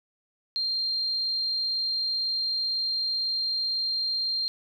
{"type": "tone", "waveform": "sine", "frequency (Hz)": 4186, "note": "C8", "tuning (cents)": 0, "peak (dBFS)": -25, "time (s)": [0.56, 4.48], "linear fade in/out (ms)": 0, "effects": ["10-bit"]}